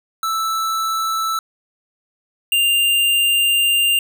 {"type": "tone pair in turn", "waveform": "square", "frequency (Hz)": [1318.5, 2794], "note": ["E6", "F7"], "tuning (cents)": [0, 0], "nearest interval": "octave + minor second", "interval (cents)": 1300, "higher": "second", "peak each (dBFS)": [-19, -14], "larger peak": "second", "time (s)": [[0.23, 1.39], [2.52, 3.99]], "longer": "second", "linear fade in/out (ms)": 2, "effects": []}